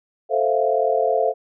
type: chord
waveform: sine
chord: F major seventh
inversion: first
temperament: equal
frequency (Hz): 440 / 523.3 / 659.3 / 698.5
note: A4 / C5 / E5 / F5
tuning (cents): 0 / 0 / 0 / 0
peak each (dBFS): -22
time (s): 0.29-1.34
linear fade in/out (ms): 50
effects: none